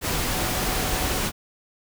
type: tone in noise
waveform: sine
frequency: 745 Hz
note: F#5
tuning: 12 cents sharp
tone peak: -35 dBFS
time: 0.29-1.21 s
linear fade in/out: 50 ms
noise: pink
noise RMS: -25 dBFS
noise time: 0.01-1.32 s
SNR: -13 dB
effects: none